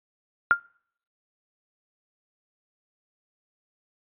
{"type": "tone with exponential decay", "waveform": "sine", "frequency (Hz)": 1400, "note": "F6", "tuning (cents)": 4, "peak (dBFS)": -10, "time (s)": [0.51, 0.6], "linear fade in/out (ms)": 0, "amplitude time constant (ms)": 18, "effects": ["noise-tail reverb RT60 0.6 s tail -26 dB re dry", "resampled to 8000 Hz"]}